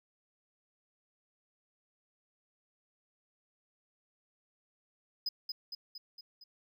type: tone with echo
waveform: triangle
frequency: 5020 Hz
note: D#8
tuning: 15 cents sharp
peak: -30 dBFS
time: 5.26-5.29 s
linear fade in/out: 5 ms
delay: 230 ms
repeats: 5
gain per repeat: -4 dB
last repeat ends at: 6.44 s
effects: none